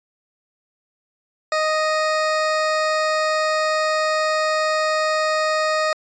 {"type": "tone", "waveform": "20% pulse", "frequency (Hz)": 622.3, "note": "D#5", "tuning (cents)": 0, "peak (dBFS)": -13, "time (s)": [1.52, 5.93], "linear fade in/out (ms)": 2, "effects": ["resampled to 16000 Hz"]}